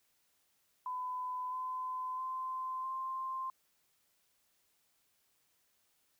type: tone with pitch steps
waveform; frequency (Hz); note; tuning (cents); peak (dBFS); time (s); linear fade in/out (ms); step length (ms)
sine; 1006 / 1020 / 1034.3 / 1048.7; B5 / C6 / C6 / C6; +32 / -44 / -20 / +4; -36; 0.86-3.5; 2; 660
effects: white hiss -75 dBFS RMS until 6.19 s